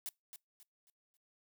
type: noise with echo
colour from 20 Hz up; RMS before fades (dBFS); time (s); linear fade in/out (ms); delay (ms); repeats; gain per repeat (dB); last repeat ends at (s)
blue; -41; 0.06-0.09; 0; 270; 4; -9; 1.17
effects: noise-tail reverb RT60 0.2 s tail -25 dB re dry